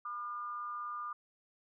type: tone with amplitude modulation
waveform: sine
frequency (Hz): 1206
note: D6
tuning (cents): +46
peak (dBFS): -35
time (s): 0.05-1.13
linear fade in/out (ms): 5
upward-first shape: sine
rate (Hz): 216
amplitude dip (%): 60
effects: none